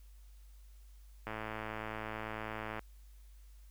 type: click train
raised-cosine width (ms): 0.5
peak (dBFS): -25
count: 167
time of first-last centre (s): 1.27-2.793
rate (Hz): 109
effects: added 50 Hz sine -53 dBFS peak until 3.7 s + white hiss -70 dBFS RMS until 3.7 s